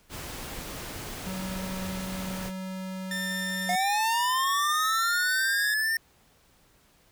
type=noise; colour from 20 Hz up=pink; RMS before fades=-38 dBFS; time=0.09-2.52 s; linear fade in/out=50 ms
type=tone; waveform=square; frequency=188 Hz; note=F#3; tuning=28 cents sharp; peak=-34 dBFS; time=1.26-3.76 s; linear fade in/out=10 ms
type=tone with pitch glide; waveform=sawtooth; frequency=1793 to 1810.7 Hz; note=A6 to A6; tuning=+32 to +49 cents; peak=-27 dBFS; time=3.11-5.74 s; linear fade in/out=2 ms; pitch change=+17 cents; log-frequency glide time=3.27-4.84 s
type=linear sweep; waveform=square; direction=up; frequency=710 to 1823 Hz; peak=-25 dBFS; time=3.69-5.97 s; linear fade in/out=2 ms
effects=pink hiss -62 dBFS RMS until 7.11 s